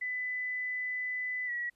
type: tone with pitch glide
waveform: sine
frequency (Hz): 2000 to 1925.2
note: B6 to B6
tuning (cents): +21 to -45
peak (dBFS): -32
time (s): 0.01-1.7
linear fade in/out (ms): 10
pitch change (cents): -66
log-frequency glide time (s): 1.46-1.51
effects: pink hiss -75 dBFS RMS until 1.75 s + resampled to 32000 Hz